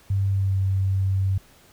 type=tone with pitch glide; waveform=sine; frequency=98 to 96.09 Hz; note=G2 to G2; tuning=0 to -34 cents; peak=-19 dBFS; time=0.1-1.38 s; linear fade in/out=5 ms; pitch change=-34 cents; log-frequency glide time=0.3-0.56 s; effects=pink hiss -54 dBFS RMS until 1.72 s